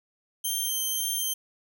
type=tone with vibrato; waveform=5% pulse; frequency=3144 Hz; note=G7; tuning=4 cents sharp; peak=-19 dBFS; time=0.44-1.34 s; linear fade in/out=10 ms; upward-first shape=sine; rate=1.9 Hz; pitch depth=12 cents each way; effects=none